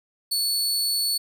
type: tone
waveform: sawtooth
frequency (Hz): 4435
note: C#8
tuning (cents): 0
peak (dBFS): -19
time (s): 0.31-1.18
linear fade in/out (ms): 10
effects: none